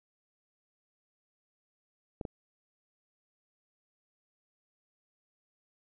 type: clicks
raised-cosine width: 2 ms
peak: -23 dBFS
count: 2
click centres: 2.212 / 2.252 s
effects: none